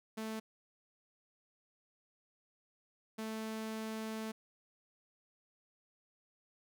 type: tone bursts at uneven times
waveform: sawtooth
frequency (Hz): 220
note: A3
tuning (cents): 0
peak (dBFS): -35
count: 2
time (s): 0.17-0.4 / 3.18-4.32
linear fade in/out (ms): 10
effects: none